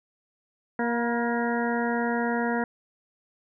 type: harmonic tone with a mistuned harmonic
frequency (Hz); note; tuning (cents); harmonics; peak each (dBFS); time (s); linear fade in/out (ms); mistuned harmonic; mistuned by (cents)
235.8; A#3; +20; 1 / 2 / 3 / 4 / 6 / 7 / 8; -27 / -30 / -32 / -33 / -35 / -35 / -36; 0.79-2.64; 2; 4; +21
effects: none